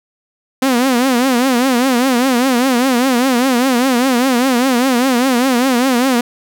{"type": "tone with vibrato", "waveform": "sawtooth", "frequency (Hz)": 253, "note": "B3", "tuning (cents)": 42, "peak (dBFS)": -7, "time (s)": [0.62, 6.21], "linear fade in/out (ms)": 5, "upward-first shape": "triangle", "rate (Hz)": 5, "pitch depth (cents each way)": 150, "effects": []}